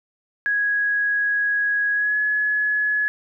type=tone with pitch glide; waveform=sine; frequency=1661.2 to 1696.1 Hz; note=G#6 to G#6; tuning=0 to +36 cents; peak=-18 dBFS; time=0.46-3.08 s; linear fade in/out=0 ms; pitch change=+36 cents; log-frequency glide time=1.93-2.17 s; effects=none